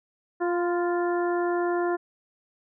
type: harmonic tone with a mistuned harmonic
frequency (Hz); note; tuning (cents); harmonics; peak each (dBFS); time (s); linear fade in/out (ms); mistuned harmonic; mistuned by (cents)
350; F4; +4; 1 / 2 / 3 / 4 / 5; -24 / -30 / -34 / -36 / -39; 0.4-1.97; 20; 3; -22
effects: none